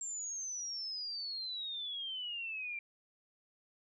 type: exponential sweep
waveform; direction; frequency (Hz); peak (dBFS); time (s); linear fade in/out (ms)
sine; down; 7459 to 2349; -38; 0.01-2.79; 2
effects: none